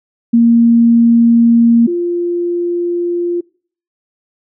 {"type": "tone pair in turn", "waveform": "sine", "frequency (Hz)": [233.1, 347.9], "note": ["A#3", "F4"], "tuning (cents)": [0, -7], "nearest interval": "perfect fifth", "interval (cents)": 693, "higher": "second", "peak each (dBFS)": [-5, -13], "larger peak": "first", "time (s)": [[0.33, 1.87], [1.87, 3.41]], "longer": "neither", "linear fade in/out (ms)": 10, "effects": ["noise-tail reverb RT60 0.5 s tail -25 dB re dry"]}